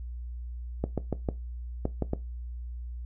clicks, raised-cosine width 2 ms, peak -14 dBFS, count 7, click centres 0.84 / 0.977 / 1.127 / 1.288 / 1.854 / 2.023 / 2.134 s, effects noise-tail reverb RT60 0.2 s tail -17 dB re dry + added 60 Hz sine -35 dBFS peak until 3.05 s

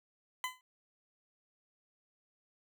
20% pulse tone with exponential decay, 1013 Hz, B5, 44 cents sharp, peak -26 dBFS, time 0.44-0.61 s, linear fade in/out 1 ms, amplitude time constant 36 ms, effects none

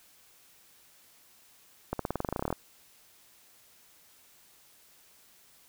accelerating click train, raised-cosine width 1 ms, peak -16 dBFS, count 16, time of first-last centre 1.93-2.527 s, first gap 63 ms, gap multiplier 0.93, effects white hiss -60 dBFS RMS until 5.68 s

